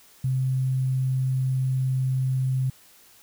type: tone with sample-and-hold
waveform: sine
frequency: 130.6 Hz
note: C3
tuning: 3 cents flat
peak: -21 dBFS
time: 0.24-2.7 s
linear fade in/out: 5 ms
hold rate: 11025 Hz
effects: white hiss -54 dBFS RMS until 3.22 s